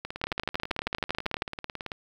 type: two click trains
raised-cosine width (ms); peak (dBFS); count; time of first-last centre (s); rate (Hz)
0.3; -10 / -18; 16 / 35; 0.24-1.421 / 0.05-1.918; 12.7 / 18.2
effects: 8-bit